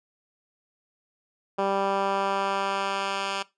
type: tone with band-pass filter sweep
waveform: 10% pulse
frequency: 196.3 Hz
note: G3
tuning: 3 cents sharp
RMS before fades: -27 dBFS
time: 1.58-3.43 s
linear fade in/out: 10 ms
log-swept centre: 630 to 2700 Hz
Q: 0.74
effects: noise-tail reverb RT60 0.2 s tail -19 dB re dry + resampled to 22050 Hz